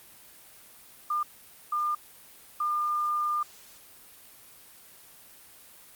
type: tone bursts at uneven times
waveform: sine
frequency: 1204 Hz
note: D6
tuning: 43 cents sharp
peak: -25 dBFS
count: 3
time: 1.1-1.23 / 1.72-1.95 / 2.6-3.43 s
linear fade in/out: 5 ms
effects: white hiss -52 dBFS RMS until 5.95 s + Opus 32 kbps